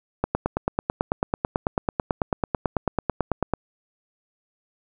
click train, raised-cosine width 1 ms, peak -7 dBFS, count 31, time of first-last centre 0.24-3.537 s, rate 9.1 Hz, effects none

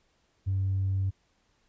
triangle tone with tanh clipping, 96.2 Hz, G2, 32 cents flat, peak -25 dBFS, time 0.46-1.11 s, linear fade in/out 20 ms, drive 5 dB, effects pink hiss -70 dBFS RMS until 1.68 s + resampled to 16000 Hz

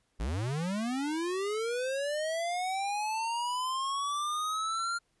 square linear sweep, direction up, 46 to 1400 Hz, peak -31 dBFS, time 0.19-4.99 s, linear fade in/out 20 ms, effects pink hiss -74 dBFS RMS until 5.2 s + resampled to 24000 Hz

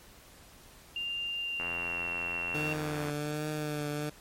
sine tone with pitch glide, 2794 to 2730 Hz, F7 to F7, 0 to -40 cents, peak -32 dBFS, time 0.96-2.73 s, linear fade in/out 2 ms, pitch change -40 cents, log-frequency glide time 1.4-2.08 s
click train, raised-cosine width 0.5 ms, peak -24 dBFS, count 130, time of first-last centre 1.6-3.097 s, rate 86.2 Hz
15% pulse tone with vibrato, 150 Hz, D3, 37 cents sharp, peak -26 dBFS, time 2.54-4.1 s, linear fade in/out 10 ms, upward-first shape triangle, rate 1.3 Hz, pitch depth 36 cents each way
effects pink hiss -55 dBFS RMS until 4.2 s + MP3 64 kbps

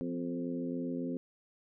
harmonic tone with a mistuned harmonic, 87.31 Hz, F2, in tune, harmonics 2 / 3 / 4 / 5 / 6, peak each -41 / -35 / -43 / -44 / -45 dBFS, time 0.01-1.17 s, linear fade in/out 0 ms, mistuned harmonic 3, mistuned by -28 cents, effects none

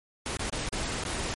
pink noise with dropouts, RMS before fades -32 dBFS, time 0.26-1.34 s, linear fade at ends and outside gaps 0 ms, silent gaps 0.37-0.394 / 0.497-0.526 / 0.689-0.727 / 1.038-1.051 s, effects MP3 48 kbps

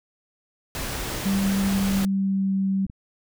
pink noise, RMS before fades -30 dBFS, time 0.75-2.05 s, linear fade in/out 0 ms
sine tone with pitch glide, 196 to 193.3 Hz, G3 to G3, 0 to -24 cents, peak -20 dBFS, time 1.25-2.86 s, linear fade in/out 10 ms, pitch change -24 cents, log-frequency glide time 1.7-2.53 s
clicks, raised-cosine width 5 ms, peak -27 dBFS, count 3, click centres 2.015 / 2.864 / 2.899 s
effects none

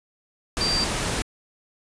sine tone in noise, 4700 Hz, D8, 1 cent sharp, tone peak -22 dBFS, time 0.61-0.84 s, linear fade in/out 0 ms, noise pink, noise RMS -26 dBFS, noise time 0.57-1.22 s, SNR +1 dB, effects resampled to 22050 Hz

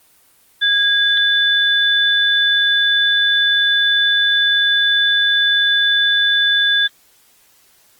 sine tone pair together, 1642 / 3499 Hz, G#6 / A7, -20 / -10 cents, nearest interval octave + minor second, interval 1310 cents, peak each -15 / -14 dBFS, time 0.61-6.88 s, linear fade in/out 20 ms, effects white hiss -53 dBFS RMS until 7.99 s + Opus 24 kbps

